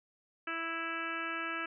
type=harmonic tone; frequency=330 Hz; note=E4; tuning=2 cents sharp; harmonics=1 / 2 / 3 / 4 / 5 / 6 / 7 / 8 / 9; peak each=-44 / -48 / -50 / -39 / -40 / -49 / -44 / -43 / -50 dBFS; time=0.47-1.66 s; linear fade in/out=5 ms; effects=none